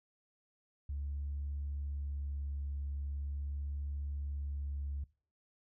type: tone with vibrato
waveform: sine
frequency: 71 Hz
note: C#2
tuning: 42 cents sharp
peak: -35 dBFS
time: 0.89-5.04 s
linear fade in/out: 5 ms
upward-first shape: sine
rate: 0.41 Hz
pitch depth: 10 cents each way
effects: noise-tail reverb RT60 0.4 s tail -22 dB re dry + tanh soft clip ceiling -32 dBFS